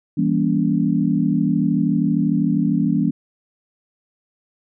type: chord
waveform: sine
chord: E diminished seventh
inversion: none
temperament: just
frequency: 164.81 / 197.78 / 237.3 / 284.8 Hz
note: E3 / G3 / Bb3 / Db4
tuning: 0 / +16 / +31 / +47 cents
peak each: -21 dBFS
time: 0.17-3.11 s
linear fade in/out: 10 ms
effects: none